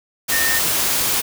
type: tone in noise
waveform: sine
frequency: 1827 Hz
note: A#6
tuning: 35 cents flat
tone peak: -20 dBFS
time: 0.31-0.6 s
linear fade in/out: 20 ms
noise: white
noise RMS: -19 dBFS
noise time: 0.28-1.22 s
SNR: -4 dB
effects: none